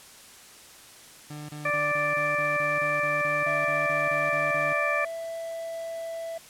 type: tone bursts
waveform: 30% pulse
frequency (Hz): 149.2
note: D3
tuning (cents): +28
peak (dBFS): -34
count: 16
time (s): 1.3-4.73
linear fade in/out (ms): 5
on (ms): 190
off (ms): 26
type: harmonic tone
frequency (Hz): 587.3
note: D5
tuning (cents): 0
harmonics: 1 / 2 / 3 / 4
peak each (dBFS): -29 / -29 / -29 / -29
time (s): 1.65-5.05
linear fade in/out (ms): 5
type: tone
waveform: triangle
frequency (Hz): 662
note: E5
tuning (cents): +7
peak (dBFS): -30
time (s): 3.46-6.38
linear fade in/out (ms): 5
effects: white hiss -49 dBFS RMS until 6.49 s + low-pass 11000 Hz 12 dB/octave